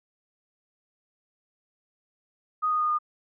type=tone with pitch steps; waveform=sine; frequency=1244.5 / 1235.9 / 1227.4 / 1218.9 Hz; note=D#6 / D#6 / D#6 / D#6; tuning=0 / -12 / -24 / -36 cents; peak=-22 dBFS; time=2.62-2.988 s; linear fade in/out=20 ms; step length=92 ms; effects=none